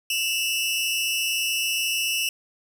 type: tone pair together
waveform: sawtooth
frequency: 2671 / 2905 Hz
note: E7 / F#7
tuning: +22 / -32 cents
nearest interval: minor second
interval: 146 cents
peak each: -22 / -23 dBFS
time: 0.1-2.29 s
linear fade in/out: 2 ms
effects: none